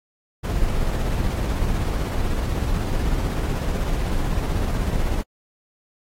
brown noise with tremolo, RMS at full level -21 dBFS, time 0.43-5.23 s, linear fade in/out 20 ms, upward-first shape square, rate 16 Hz, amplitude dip 25%, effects AAC 48 kbps

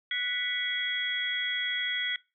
sine tone cluster, 1477 / 1967 / 2228 / 3318 Hz, F#6 / B6 / C#7 / G#7, -3 / -7 / +8 / -2 cents, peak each -38 / -31 / -40 / -32 dBFS, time 0.11-2.16 s, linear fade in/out 2 ms, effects noise-tail reverb RT60 0.3 s tail -22 dB re dry

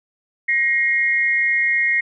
sine tone pair together, 1885 / 2141 Hz, A#6 / C7, +19 / +39 cents, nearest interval major second, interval 220 cents, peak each -18 dBFS, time 0.48-2.01 s, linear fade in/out 10 ms, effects none

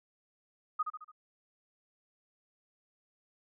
sine tone with echo, 1244.5 Hz, D#6, in tune, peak -27 dBFS, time 0.79-0.83 s, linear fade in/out 10 ms, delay 72 ms, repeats 4, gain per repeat -6 dB, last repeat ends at 1.118 s, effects none

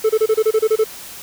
triangle tone bursts, 437.8 Hz, A4, 9 cents flat, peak -9 dBFS, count 10, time 0.04-0.842 s, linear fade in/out 10 ms, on 55 ms, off 28 ms, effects white hiss -35 dBFS RMS until 1.22 s

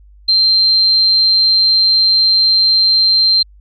sine tone, 4148 Hz, C8, 16 cents flat, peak -8 dBFS, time 0.28-3.43 s, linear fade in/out 10 ms, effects added 50 Hz sine -40 dBFS peak until 3.6 s

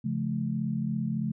sine chord, Db augmented, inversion none, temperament just, 138.59 / 173.24 / 216.5 Hz, Db3 / F3 / A3, 0 / -14 / -28 cents, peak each -32 / -33 / -30 dBFS, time 0.04-1.32 s, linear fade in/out 10 ms, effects none

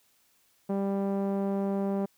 sawtooth tone with low-pass filter, 197.1 Hz, G3, 10 cents sharp, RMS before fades -29 dBFS, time 0.69-2.06 s, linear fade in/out 10 ms, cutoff 690 Hz, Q 1.2, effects white hiss -67 dBFS RMS until 2.17 s

